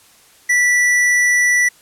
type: tone with hard clipping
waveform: triangle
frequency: 1963 Hz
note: B6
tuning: 11 cents flat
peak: -13 dBFS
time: 0.49-1.69 s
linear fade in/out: 10 ms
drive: 15 dB
effects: white hiss -49 dBFS RMS until 1.81 s + low-pass 12000 Hz 12 dB/octave